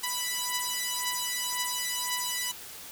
5% pulse beating tone pair, 987.8 / 989.7 Hz, B5 / B5, 0 / +3 cents, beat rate 1.9 Hz, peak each -20 dBFS, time 0.03-2.52 s, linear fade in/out 10 ms, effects white hiss -44 dBFS RMS until 2.91 s

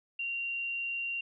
sine tone, 2763 Hz, F7, 19 cents flat, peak -32 dBFS, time 0.19-1.21 s, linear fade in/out 5 ms, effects none

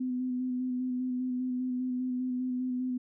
sine tone with vibrato, 252.6 Hz, B3, 39 cents sharp, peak -29 dBFS, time 0-2.98 s, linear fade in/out 10 ms, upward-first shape square, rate 5 Hz, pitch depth 17 cents each way, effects none

